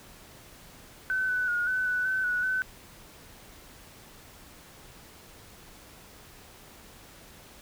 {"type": "tone with pitch steps", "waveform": "sine", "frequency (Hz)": [1520, 1497, 1437, 1509, 1488, 1524, 1471, 1516], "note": ["F#6", "F#6", "F6", "F#6", "F#6", "G6", "F#6", "F#6"], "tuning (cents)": [46, 20, 49, 34, 9, -49, -11, 42], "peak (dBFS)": -25, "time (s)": [1.1, 2.62], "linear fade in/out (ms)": 0, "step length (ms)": 190, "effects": ["pink hiss -51 dBFS RMS until 7.61 s"]}